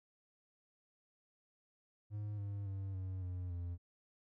triangle tone with pitch steps, 104.5 / 100.77 / 97.16 / 93.69 / 90.34 / 87.12 Hz, G#2 / G2 / G2 / F#2 / F#2 / F2, +11 / +48 / -15 / +22 / -41 / -4 cents, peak -37 dBFS, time 2.1-3.78 s, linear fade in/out 50 ms, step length 280 ms, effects none

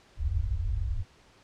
white low-pass noise, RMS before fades -29 dBFS, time 0.17-1.05 s, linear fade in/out 50 ms, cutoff 100 Hz, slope 96 dB/octave, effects pink hiss -59 dBFS RMS until 1.43 s + low-pass 6000 Hz 12 dB/octave

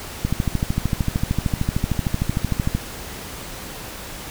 click train, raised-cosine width 5 ms, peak -7 dBFS, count 34, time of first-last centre 0.25-2.75 s, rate 13.2 Hz, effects pink hiss -34 dBFS RMS until 4.3 s

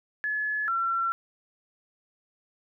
sine tone pair in turn, 1709 / 1356.4 Hz, G#6 / E6, +49 / +49 cents, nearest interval major third, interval 400 cents, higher first, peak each -26 / -24 dBFS, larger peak second, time 0.24-0.68 / 0.68-1.12 s, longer neither, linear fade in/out 0 ms, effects none

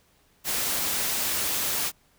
white noise, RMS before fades -27 dBFS, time 0.44-1.92 s, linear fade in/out 50 ms, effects pink hiss -63 dBFS RMS until 2.18 s

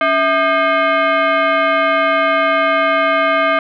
sine tone with frequency modulation, 280.7 Hz, C#4, 22 cents sharp, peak -11 dBFS, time 0.01-3.59 s, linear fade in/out 2 ms, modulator 933 Hz, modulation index 2, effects none

